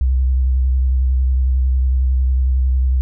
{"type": "tone with vibrato", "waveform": "sine", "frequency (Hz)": 64.4, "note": "C2", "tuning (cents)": -27, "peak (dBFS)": -12, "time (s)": [0.01, 3.01], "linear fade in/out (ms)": 0, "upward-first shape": "square", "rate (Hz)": 11, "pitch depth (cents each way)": 29, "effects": []}